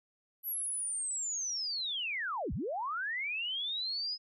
sine linear two-way sweep, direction down then up, 11840 to 43.79 to 5100 Hz, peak -33 dBFS, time 0.43-4.18 s, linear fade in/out 50 ms, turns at 2.53 s, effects none

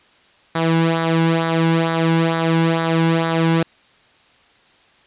sawtooth tone with flanger, 164.4 Hz, E3, 4 cents flat, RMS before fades -17 dBFS, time 0.55-3.63 s, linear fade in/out 5 ms, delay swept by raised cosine 0.35 to 1.65 ms, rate 2.2 Hz, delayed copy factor -0.6, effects white hiss -53 dBFS RMS until 5.06 s + resampled to 8000 Hz

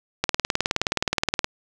click train, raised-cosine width 0.2 ms, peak -3 dBFS, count 24, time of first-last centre 0.24-1.444 s, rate 19.1 Hz, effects none

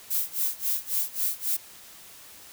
violet noise with tremolo, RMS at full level -25 dBFS, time 0.1-1.57 s, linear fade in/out 10 ms, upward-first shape sine, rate 3.7 Hz, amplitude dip 95%, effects white hiss -48 dBFS RMS until 2.52 s

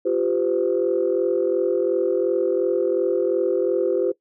sine chord, F suspended second, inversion none, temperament equal with one note detuned, 349.2 / 392 / 510.1 Hz, F4 / G4 / C5, 0 / 0 / -44 cents, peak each -22 dBFS, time 0.05-4.12 s, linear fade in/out 10 ms, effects noise-tail reverb RT60 0.1 s tail -19 dB re dry + tanh soft clip ceiling -10 dBFS

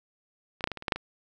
clicks, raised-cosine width 0.3 ms, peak -24 / -6 / -15 / -17 / -22 / -25 / -12 / -6 / -19 dBFS, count 9, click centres 0.608 / 0.641 / 0.674 / 0.717 / 0.773 / 0.824 / 0.882 / 0.922 / 0.96 s, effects none

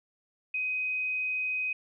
sine tone, 2513 Hz, D#7, 17 cents sharp, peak -28 dBFS, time 0.54-1.73 s, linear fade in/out 5 ms, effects none

